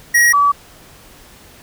square / sine tone pair in turn, 1897 / 1146.6 Hz, A#6 / D6, +30 / -42 cents, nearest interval major sixth, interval 872 cents, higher first, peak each -9 dBFS, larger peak neither, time 0.14-0.33 / 0.33-0.52 s, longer neither, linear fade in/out 10 ms, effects pink hiss -43 dBFS RMS until 1.62 s

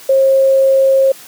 sine tone, 537 Hz, C5, 45 cents sharp, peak -7 dBFS, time 0.09-1.12 s, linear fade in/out 5 ms, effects white hiss -37 dBFS RMS until 1.27 s + high-pass 150 Hz 12 dB/octave

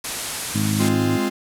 white low-pass noise, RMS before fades -29 dBFS, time 0.04-0.89 s, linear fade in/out 5 ms, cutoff 12000 Hz, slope 48 dB/octave
harmonic tone, 52.2 Hz, G#1, 10 cents sharp, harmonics 2 / 3 / 4 / 5 / 6, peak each -23 / -28 / -22 / -29 / -30 dBFS, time 0.54-1.18 s, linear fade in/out 20 ms
45% pulse chord, F minor, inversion first, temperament equal, 207.7 / 261.6 / 349.2 Hz, Ab3 / C4 / F4, 0 / 0 / 0 cents, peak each -24 dBFS, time 0.79-1.3 s, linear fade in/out 20 ms
effects none

